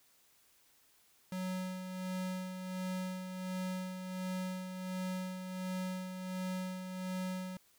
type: tone with tremolo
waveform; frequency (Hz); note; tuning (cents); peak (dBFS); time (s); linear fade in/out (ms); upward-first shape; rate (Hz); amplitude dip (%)
square; 185; F#3; 0; -36; 1.32-7.57; 2; sine; 1.4; 50
effects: white hiss -68 dBFS RMS until 7.78 s